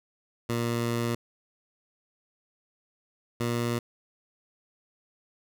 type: tone pair in turn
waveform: 15% pulse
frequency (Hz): 117.8 / 118.76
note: A#2 / A#2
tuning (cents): +19 / +33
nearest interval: unison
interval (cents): 14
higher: second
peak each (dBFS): -20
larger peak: neither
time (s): 0.49-1.15 / 3.4-3.79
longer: first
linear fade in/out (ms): 5
effects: none